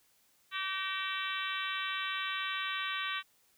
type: harmonic tone with a mistuned harmonic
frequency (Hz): 384.6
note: G4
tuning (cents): -33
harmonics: 3 / 4 / 5 / 6 / 7 / 8 / 9 / 10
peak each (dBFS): -39 / -40 / -41 / -42 / -42 / -43 / -44 / -44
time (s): 0.51-3.23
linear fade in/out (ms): 50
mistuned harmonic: 5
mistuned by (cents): -44
effects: white hiss -69 dBFS RMS until 3.57 s